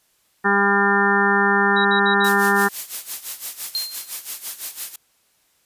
harmonic tone, 200 Hz, G3, 35 cents sharp, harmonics 1 / 2 / 4 / 5 / 6 / 7 / 8 / 9, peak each -23 / -22 / -23 / -24 / -26 / -22 / -26 / -20 dBFS, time 0.44-2.69 s, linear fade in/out 20 ms
sine tone bursts, 3856 Hz, B7, 42 cents flat, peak -24 dBFS, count 4, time 1.76-2.291 s, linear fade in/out 10 ms, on 90 ms, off 57 ms
blue noise with tremolo, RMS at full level -26 dBFS, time 2.24-4.96 s, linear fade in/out 5 ms, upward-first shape sine, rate 5.9 Hz, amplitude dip 80%
triangle tone with exponential decay, 4186 Hz, C8, in tune, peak -18 dBFS, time 3.75-4.17 s, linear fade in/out 0 ms, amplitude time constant 91 ms
effects white hiss -63 dBFS RMS until 5.65 s + resampled to 32000 Hz

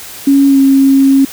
sine tone with pitch glide, 277.2 to 271.7 Hz, C#4 to C#4, 0 to -35 cents, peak -4 dBFS, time 0.27-1.25 s, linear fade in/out 5 ms, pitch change -35 cents, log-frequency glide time 0.48-0.58 s, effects white hiss -29 dBFS RMS until 1.32 s

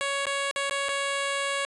10% pulse tone with dropouts, 557 Hz, C#5, 8 cents sharp, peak -18 dBFS, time 0.01-1.65 s, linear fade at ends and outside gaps 0 ms, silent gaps 0.255-0.267 / 0.511-0.561 / 0.696-0.71 / 0.885-0.89 s, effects resampled to 24000 Hz

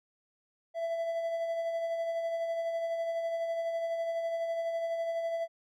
triangle tone with tremolo, 666 Hz, E5, 18 cents sharp, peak -27 dBFS, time 0.74-5.48 s, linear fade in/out 50 ms, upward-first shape sine, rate 12 Hz, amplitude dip 35%, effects none

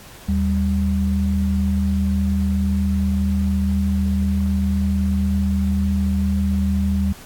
sine tone pair together, 78.05 / 196 Hz, D#2 / G3, +6 / 0 cents, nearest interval octave + major third, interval 1594 cents, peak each -19 dBFS, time 0.28-7.13 s, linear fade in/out 10 ms, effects pink hiss -42 dBFS RMS until 7.25 s + AAC 64 kbps

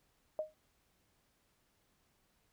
sine tone with exponential decay, 620 Hz, D#5, 6 cents flat, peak -30 dBFS, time 0.39-0.54 s, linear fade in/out 1 ms, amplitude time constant 31 ms, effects pink hiss -75 dBFS RMS until 2.52 s

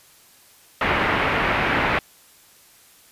white low-pass noise, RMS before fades -21 dBFS, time 0.81-1.99 s, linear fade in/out 2 ms, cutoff 2300 Hz, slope 24 dB/octave, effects white hiss -52 dBFS RMS until 3.11 s + resampled to 32000 Hz

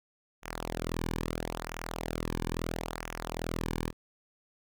sawtooth tone with flanger, 41.2 Hz, E1, in tune, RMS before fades -36 dBFS, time 0.42-3.93 s, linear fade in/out 50 ms, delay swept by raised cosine 0.23 to 1.53 ms, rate 0.75 Hz, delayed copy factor -0.8, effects none

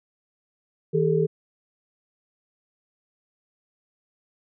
sine tone cluster, 160.6 / 399.7 / 439.7 Hz, E3 / G4 / A4, -45 / +34 / -1 cents, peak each -23 dBFS, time 0.93-1.27 s, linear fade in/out 20 ms, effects none

